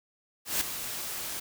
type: noise with ADSR envelope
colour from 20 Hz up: white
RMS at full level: -26 dBFS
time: 0.45-1.4 s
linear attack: 160 ms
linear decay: 5 ms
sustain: -10 dB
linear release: 7 ms
effects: none